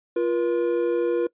triangle tone pair together, 347.4 / 480 Hz, F4 / B4, -9 / -49 cents, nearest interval tritone, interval 560 cents, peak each -21 / -21 dBFS, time 0.16-1.27 s, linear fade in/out 5 ms, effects noise-tail reverb RT60 0.1 s tail -21 dB re dry + resampled to 8000 Hz

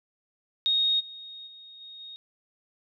sine tone with level steps, 3729 Hz, A#7, in tune, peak -21 / -40 / -45 / -42 / -40 dBFS, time 0.66-2.16 s, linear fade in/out 0 ms, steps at 0.99 / 1.46 / 1.8 / 1.99 s, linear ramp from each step 20 ms, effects none

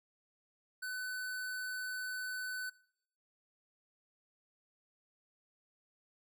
square tone, 1505 Hz, F#6, 29 cents sharp, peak -39 dBFS, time 0.82-2.7 s, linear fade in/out 10 ms, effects noise-tail reverb RT60 0.7 s tail -22 dB re dry

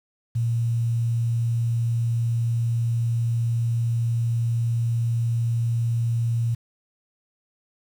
sine tone, 116.54 Hz, A#2, in tune, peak -20 dBFS, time 0.35-6.55 s, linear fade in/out 10 ms, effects 8-bit

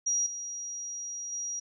sine tone with level steps, 5740 Hz, F8, 47 cents sharp, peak -25 / -35 / -32 dBFS, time 0.06-1.6 s, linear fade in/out 10 ms, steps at 0.26 / 1.32 s, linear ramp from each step 5 ms, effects none

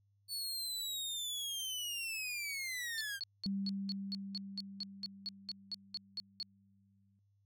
sawtooth linear sweep, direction down, 4473 to 1568 Hz, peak -35 dBFS, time 0.28-3.2 s, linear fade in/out 50 ms
sine tone bursts, 4373 Hz, C#8, 24 cents flat, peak -37 dBFS, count 16, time 2.98-6.428 s, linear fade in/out 0 ms, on 28 ms, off 200 ms
sine tone with exponential decay, 196.5 Hz, G3, 4 cents sharp, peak -33 dBFS, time 3.46-7.19 s, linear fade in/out 0 ms, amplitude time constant 810 ms
effects added 100 Hz sine -70 dBFS peak until 7.45 s

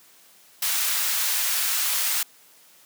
white high-pass noise, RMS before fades -24 dBFS, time 0.62-2.23 s, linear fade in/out 5 ms, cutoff 1100 Hz, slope 12 dB/octave, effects white hiss -54 dBFS RMS until 2.85 s + high-pass 150 Hz 12 dB/octave

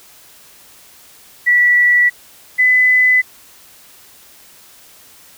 sine tone pair in turn, 1952 / 2007 Hz, B6 / B6, -21 / +27 cents, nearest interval unison, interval 48 cents, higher second, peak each -8 dBFS, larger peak neither, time 1.46-2.1 / 2.58-3.22 s, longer neither, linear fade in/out 20 ms, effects white hiss -44 dBFS RMS until 5.37 s

